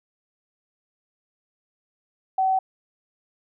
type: tone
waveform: sine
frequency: 760 Hz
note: F#5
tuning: 46 cents sharp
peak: -18 dBFS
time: 2.38-2.59 s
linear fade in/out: 5 ms
effects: none